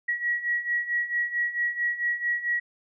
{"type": "beating tone pair", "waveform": "sine", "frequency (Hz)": [1914, 1918.5], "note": ["A#6", "A#6"], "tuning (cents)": [45, 49], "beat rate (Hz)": 4.5, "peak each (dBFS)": [-30, -26], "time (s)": [0.08, 2.6], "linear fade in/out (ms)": 10, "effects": []}